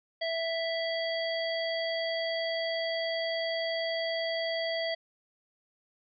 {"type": "harmonic tone", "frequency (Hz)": 659.3, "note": "E5", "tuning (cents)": 0, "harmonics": [1, 3, 5, 7], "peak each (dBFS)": [-31, -36, -38, -39], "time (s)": [0.21, 4.95], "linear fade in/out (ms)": 10, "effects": []}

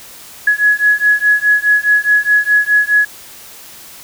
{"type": "beating tone pair", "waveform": "sine", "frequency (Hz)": [1682, 1686.8], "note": ["G#6", "G#6"], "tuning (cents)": [22, 26], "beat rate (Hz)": 4.8, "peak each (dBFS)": -12, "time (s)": [0.47, 3.05], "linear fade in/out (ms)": 5, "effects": ["white hiss -36 dBFS RMS until 4.03 s"]}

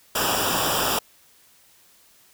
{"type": "noise with comb filter", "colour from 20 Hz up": "pink", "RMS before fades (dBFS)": -23, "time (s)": [0.15, 0.99], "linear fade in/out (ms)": 5, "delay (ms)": 0.47, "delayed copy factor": -0.85, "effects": ["white hiss -56 dBFS RMS until 2.33 s"]}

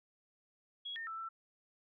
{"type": "tone with pitch steps", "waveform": "sine", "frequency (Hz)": [3323, 1821, 1324, 1335], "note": ["G#7", "A#6", "E6", "E6"], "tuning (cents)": [0, -41, 7, 22], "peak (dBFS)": -40, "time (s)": [0.85, 1.29], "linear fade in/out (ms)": 10, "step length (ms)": 110, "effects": []}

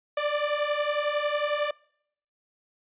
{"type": "beating tone pair", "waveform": "sawtooth", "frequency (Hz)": [583, 594], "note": ["D5", "D5"], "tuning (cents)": [-13, 20], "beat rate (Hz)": 11, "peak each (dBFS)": [-25, -23], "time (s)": [0.17, 1.71], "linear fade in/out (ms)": 5, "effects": ["noise-tail reverb RT60 0.7 s tail -26 dB re dry", "resampled to 8000 Hz"]}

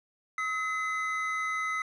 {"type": "tone pair together", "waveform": "triangle", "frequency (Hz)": [1281, 2036], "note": ["E6", "C7"], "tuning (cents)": [-50, -48], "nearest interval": "minor sixth", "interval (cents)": 802, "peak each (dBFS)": [-30, -30], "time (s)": [0.38, 1.82], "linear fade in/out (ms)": 2, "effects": ["resampled to 24000 Hz", "10-bit"]}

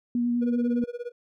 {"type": "tone with vibrato", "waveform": "sine", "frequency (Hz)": 240.1, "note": "B3", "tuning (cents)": -49, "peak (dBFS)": -22, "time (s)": [0.15, 0.84], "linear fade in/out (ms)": 2, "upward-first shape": "sine", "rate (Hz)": 10, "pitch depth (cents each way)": 15}
{"type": "tone with tremolo", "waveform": "triangle", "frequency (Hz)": 481.9, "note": "B4", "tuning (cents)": -43, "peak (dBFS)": -27, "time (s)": [0.41, 1.12], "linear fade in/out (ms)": 20, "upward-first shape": "sine", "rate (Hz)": 17, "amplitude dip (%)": 95}
{"effects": []}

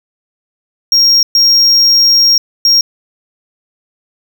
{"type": "tone bursts at uneven times", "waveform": "triangle", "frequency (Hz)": 5580, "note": "F8", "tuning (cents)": -2, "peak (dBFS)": -4, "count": 3, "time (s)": [[0.92, 1.23], [1.35, 2.38], [2.65, 2.81]], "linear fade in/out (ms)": 2, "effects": []}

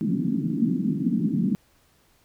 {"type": "band-pass noise", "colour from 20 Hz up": "pink", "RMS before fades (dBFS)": -24, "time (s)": [0.01, 1.55], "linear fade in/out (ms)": 0, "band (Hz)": [160, 290], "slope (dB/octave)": 48, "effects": ["pink hiss -62 dBFS RMS until 2.24 s"]}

